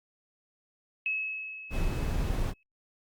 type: tone with exponential decay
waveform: sine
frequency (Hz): 2580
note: E7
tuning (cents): -38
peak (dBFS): -26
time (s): 1.06-2.63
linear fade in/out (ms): 1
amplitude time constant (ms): 340
type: noise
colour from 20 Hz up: brown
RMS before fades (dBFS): -29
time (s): 1.7-2.54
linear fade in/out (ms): 50
effects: Opus 48 kbps